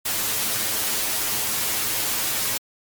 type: noise with comb filter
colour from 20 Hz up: white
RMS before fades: -24 dBFS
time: 0.05-2.58 s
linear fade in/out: 10 ms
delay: 9.3 ms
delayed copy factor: +0.9
effects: MP3 96 kbps